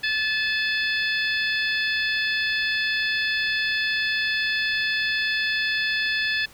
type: harmonic tone with a mistuned harmonic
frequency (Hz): 868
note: A5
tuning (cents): -24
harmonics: 2 / 3 / 4 / 5 / 6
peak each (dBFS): -24 / -28 / -30 / -32 / -34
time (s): 0.03-6.46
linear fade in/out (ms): 10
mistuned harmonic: 6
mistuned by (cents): -59
effects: pink hiss -49 dBFS RMS until 6.53 s